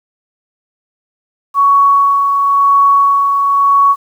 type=tone with tremolo; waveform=sine; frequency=1118 Hz; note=C#6; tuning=14 cents sharp; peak=-5 dBFS; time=1.54-3.96 s; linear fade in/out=50 ms; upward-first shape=sine; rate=0.96 Hz; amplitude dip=40%; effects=7-bit